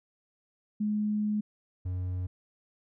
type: tone pair in turn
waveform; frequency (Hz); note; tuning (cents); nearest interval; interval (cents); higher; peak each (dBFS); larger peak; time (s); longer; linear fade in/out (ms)
sine / triangle; 210.6 / 91.14; G#3 / F#2; +24 / -26; octave + minor third; 1450; first; -26 / -28; first; 0.8-1.41 / 1.85-2.27; first; 10
effects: none